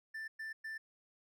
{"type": "tone bursts", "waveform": "triangle", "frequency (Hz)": 1772, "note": "A6", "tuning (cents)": 12, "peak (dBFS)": -39, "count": 3, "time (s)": [0.14, 0.78], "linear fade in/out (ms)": 10, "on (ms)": 140, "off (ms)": 110, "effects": []}